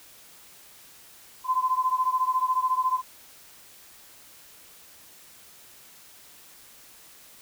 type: beating tone pair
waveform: sine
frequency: 1020 / 1034 Hz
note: C6 / C6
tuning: -44 / -21 cents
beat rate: 14 Hz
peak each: -24 / -26 dBFS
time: 1.44-3.02 s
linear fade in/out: 50 ms
effects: white hiss -51 dBFS RMS until 7.41 s